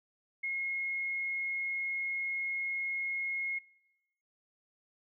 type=tone; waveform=sine; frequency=2159 Hz; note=C#7; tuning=46 cents flat; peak=-32 dBFS; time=0.43-3.59 s; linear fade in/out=10 ms; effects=noise-tail reverb RT60 1.0 s tail -25 dB re dry